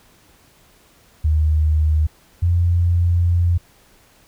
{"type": "tone pair in turn", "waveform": "sine", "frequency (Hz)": [77.3, 86.77], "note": ["D#2", "F2"], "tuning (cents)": [-11, -11], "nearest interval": "major second", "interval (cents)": 200, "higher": "second", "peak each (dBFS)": -13, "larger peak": "neither", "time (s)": [[1.24, 2.07], [2.42, 3.58]], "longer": "second", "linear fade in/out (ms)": 10, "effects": ["pink hiss -53 dBFS RMS until 4.27 s"]}